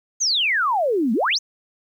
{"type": "exponential two-way sweep", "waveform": "sine", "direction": "down then up", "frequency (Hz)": [6700, 207.7, 6700], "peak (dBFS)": -17, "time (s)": [0.2, 1.39], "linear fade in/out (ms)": 20, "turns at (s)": 1.13, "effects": ["9-bit"]}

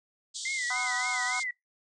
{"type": "band-pass noise", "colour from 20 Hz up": "white", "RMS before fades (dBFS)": -38, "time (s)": [0.34, 1.44], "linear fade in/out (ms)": 20, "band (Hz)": [3200, 8400], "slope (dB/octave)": 96}
{"type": "tone with vibrato", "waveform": "sine", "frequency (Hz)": 2043, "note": "C7", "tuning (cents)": -42, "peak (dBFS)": -30, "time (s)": [0.45, 1.51], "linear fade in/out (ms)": 5, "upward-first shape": "sine", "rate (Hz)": 3.5, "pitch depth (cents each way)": 100}
{"type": "harmonic tone", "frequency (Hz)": 249.6, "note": "B3", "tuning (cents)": 19, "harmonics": [3, 4, 5, 6], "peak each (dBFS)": [-37, -37, -37, -37], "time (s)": [0.7, 1.4], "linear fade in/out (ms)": 5}
{"effects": ["noise-tail reverb RT60 0.2 s tail -25 dB re dry"]}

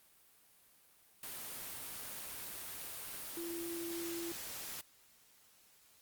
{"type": "tone in noise", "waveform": "sine", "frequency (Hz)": 338.8, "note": "E4", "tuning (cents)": 48, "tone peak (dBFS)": -40, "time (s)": [3.37, 4.32], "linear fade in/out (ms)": 2, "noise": "white", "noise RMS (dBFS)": -45, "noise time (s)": [1.23, 4.81], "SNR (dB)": 2, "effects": ["white hiss -66 dBFS RMS until 6.01 s", "Opus 32 kbps"]}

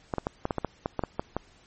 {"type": "clicks", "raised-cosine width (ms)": 1, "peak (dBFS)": -13, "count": 12, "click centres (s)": [0.138, 0.183, 0.269, 0.454, 0.508, 0.583, 0.647, 0.859, 0.993, 1.037, 1.195, 1.366], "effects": ["pink hiss -58 dBFS RMS until 1.66 s", "MP3 32 kbps"]}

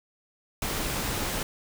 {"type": "noise", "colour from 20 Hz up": "pink", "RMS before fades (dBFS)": -30, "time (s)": [0.62, 1.43], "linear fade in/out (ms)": 2, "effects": []}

